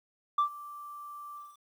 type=tone with ADSR envelope; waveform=sine; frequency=1172 Hz; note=D6; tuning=4 cents flat; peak=-19 dBFS; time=0.38-1.58 s; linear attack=6 ms; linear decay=100 ms; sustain=-22 dB; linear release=210 ms; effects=tanh soft clip ceiling -21 dBFS + 10-bit